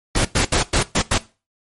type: noise bursts at uneven times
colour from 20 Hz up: pink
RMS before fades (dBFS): -17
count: 6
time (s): 0.15-0.25 / 0.35-0.45 / 0.52-0.63 / 0.73-0.83 / 0.95-1.02 / 1.11-1.18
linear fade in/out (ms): 5
effects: noise-tail reverb RT60 0.3 s tail -18 dB re dry + MP3 48 kbps